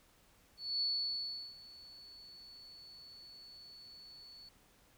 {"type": "tone with ADSR envelope", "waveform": "sine", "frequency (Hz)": 4435, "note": "C#8", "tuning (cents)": 0, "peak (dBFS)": -31, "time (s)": [0.57, 4.49], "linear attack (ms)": 240, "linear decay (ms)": 730, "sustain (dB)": -21, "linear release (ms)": 4, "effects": ["pink hiss -67 dBFS RMS until 4.97 s"]}